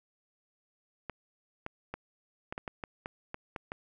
clicks, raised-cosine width 0.5 ms, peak -22 dBFS, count 11, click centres 1.097 / 1.664 / 1.94 / 2.525 / 2.579 / 2.678 / 2.838 / 3.059 / 3.344 / 3.562 / 3.719 s, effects none

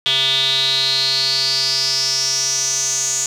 square tone with band-pass filter sweep, 133.7 Hz, C3, 38 cents sharp, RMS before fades -18 dBFS, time 0.06-3.26 s, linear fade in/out 0 ms, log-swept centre 3400 to 6800 Hz, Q 8.7, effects none

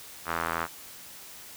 sawtooth tone with band-pass filter, 83.2 Hz, E2, 17 cents sharp, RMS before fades -31 dBFS, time 0.25-0.68 s, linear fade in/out 50 ms, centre 1300 Hz, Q 2.2, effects white hiss -46 dBFS RMS until 1.56 s

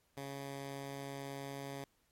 10% pulse tone, 138.59 Hz, C#3, in tune, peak -34 dBFS, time 0.17-1.84 s, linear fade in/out 2 ms, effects pink hiss -75 dBFS RMS until 2.11 s + MP3 64 kbps

